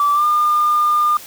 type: tone with pitch glide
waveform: sine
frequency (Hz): 1160 to 1207.2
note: D6 to D6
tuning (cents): -22 to +47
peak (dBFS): -11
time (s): 0-1.17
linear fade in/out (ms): 2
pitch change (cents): +69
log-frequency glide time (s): 0.13-0.24
effects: tanh soft clip ceiling -8 dBFS + white hiss -37 dBFS RMS until 1.26 s